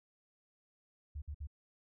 sine tone bursts, 73.42 Hz, D2, in tune, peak -39 dBFS, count 3, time 1.15-1.472 s, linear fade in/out 10 ms, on 70 ms, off 56 ms, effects none

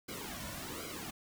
pink noise with flanger, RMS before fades -43 dBFS, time 0.08-1.11 s, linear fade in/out 10 ms, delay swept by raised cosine 1.1 to 2.5 ms, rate 1.3 Hz, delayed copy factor -0.95, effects none

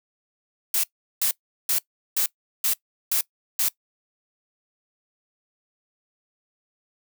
blue noise bursts, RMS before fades -22 dBFS, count 7, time 0.74-3.685 s, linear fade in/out 2 ms, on 95 ms, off 380 ms, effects noise-tail reverb RT60 0.1 s tail -21 dB re dry

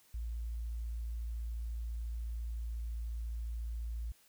sine tone, 57.1 Hz, A#1, 35 cents flat, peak -36 dBFS, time 0.14-4.12 s, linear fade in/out 5 ms, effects white hiss -66 dBFS RMS until 4.28 s

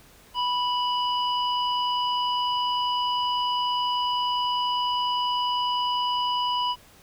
harmonic tone, 985 Hz, B5, 5 cents flat, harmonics 1 / 3 / 5, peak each -24 / -28 / -38 dBFS, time 0.34-6.76 s, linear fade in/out 50 ms, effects pink hiss -53 dBFS RMS until 7.02 s

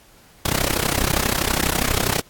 pink noise with amplitude modulation, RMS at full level -17 dBFS, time 0.45-2.2 s, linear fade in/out 5 ms, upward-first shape sine, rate 32.3 Hz, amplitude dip 100%, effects pink hiss -51 dBFS RMS until 2.29 s + AAC 64 kbps

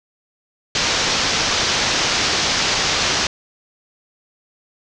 white low-pass noise, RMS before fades -19 dBFS, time 0.75-3.27 s, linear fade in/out 2 ms, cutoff 6300 Hz, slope 48 dB/octave, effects none

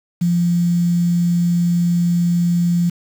sine tone with quantisation, 173.3 Hz, F3, 13 cents flat, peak -13 dBFS, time 0.21-2.9 s, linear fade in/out 10 ms, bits 6, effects none

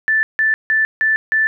sine tone bursts, 1760 Hz, A6, in tune, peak -12 dBFS, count 5, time 0.08-1.47 s, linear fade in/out 0 ms, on 150 ms, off 160 ms, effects none

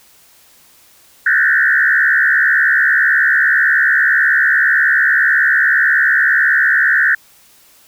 sine tone with frequency modulation, 1670 Hz, G#6, 9 cents sharp, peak -9 dBFS, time 1.26-7.15 s, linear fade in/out 5 ms, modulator 70.9 Hz, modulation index 2.9, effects white hiss -48 dBFS RMS until 7.87 s

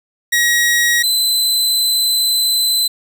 sawtooth tone pair in turn, 1900 / 4036 Hz, A#6 / B7, +33 / +37 cents, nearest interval octave + minor second, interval 1304 cents, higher second, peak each -8 / -10 dBFS, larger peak first, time 0.32-1.03 / 1.03-2.88 s, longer second, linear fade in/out 10 ms, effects none

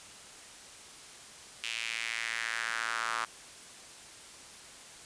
square tone with high-pass filter sweep, 57.2 Hz, A#1, 32 cents flat, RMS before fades -35 dBFS, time 1.63-3.25 s, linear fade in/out 5 ms, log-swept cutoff 2700 to 1200 Hz, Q 3.1, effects white hiss -50 dBFS RMS until 5.05 s + resampled to 22050 Hz

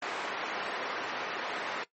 white band-pass noise, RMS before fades -36 dBFS, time 0.02-1.84 s, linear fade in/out 5 ms, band 350 to 1700 Hz, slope 12 dB/octave, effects noise-tail reverb RT60 0.1 s tail -17 dB re dry + MP3 32 kbps

